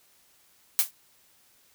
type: noise with exponential decay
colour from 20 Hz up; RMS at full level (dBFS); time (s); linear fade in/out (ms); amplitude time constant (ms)
blue; -17; 0.79-0.91; 0; 26
effects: white hiss -62 dBFS RMS until 1.74 s